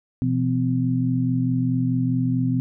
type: tone cluster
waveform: sine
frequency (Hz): 125.2 / 169.9 / 256.4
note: B2 / F3 / C4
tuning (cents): +24 / -47 / -35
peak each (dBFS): -22 / -27 / -22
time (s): 0.22-2.6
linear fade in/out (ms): 0
effects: none